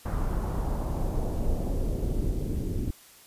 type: noise with low-pass filter sweep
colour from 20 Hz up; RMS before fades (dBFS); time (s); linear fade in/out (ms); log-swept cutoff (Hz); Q
brown; -28; 0.05-2.91; 10; 1300 to 300; 1.6
effects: white hiss -53 dBFS RMS until 3.26 s + resampled to 32000 Hz